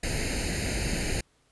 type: noise with comb filter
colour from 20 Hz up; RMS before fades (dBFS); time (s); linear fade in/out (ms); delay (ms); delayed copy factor
pink; -29; 0.03-1.21; 5; 0.44; +0.85
effects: pink hiss -67 dBFS RMS until 1.51 s + resampled to 24000 Hz